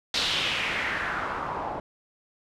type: noise with low-pass filter sweep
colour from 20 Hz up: white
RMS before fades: -29 dBFS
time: 0.14-1.8 s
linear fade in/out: 2 ms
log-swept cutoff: 4200 to 760 Hz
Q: 2.8
effects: none